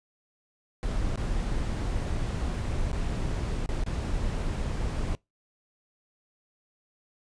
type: noise with dropouts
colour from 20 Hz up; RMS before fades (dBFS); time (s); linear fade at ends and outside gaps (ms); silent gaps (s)
brown; -29; 0.83-5.15; 0; 1.157-1.175 / 2.915-2.93 / 3.66-3.691 / 3.836-3.863
effects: noise-tail reverb RT60 0.2 s tail -25 dB re dry + resampled to 22050 Hz